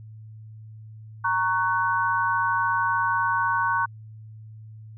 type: chord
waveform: sine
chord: F# major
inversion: first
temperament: equal with one note detuned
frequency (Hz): 932.3 / 1108.7 / 1498.9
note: A#5 / C#6 / F#6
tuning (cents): 0 / 0 / +22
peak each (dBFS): -25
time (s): 1.24-3.86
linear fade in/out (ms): 10
effects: added 109 Hz sine -40 dBFS peak until 4.97 s